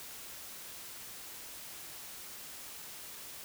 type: silence
effects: white hiss -47 dBFS RMS until 3.44 s